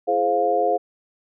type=tone cluster; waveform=sine; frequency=336.4 / 423.8 / 523 / 704 Hz; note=E4 / G#4 / C5 / F5; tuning=+35 / +35 / -1 / +14 cents; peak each=-29 / -23 / -23 / -20 dBFS; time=0.07-0.78 s; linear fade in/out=20 ms; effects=none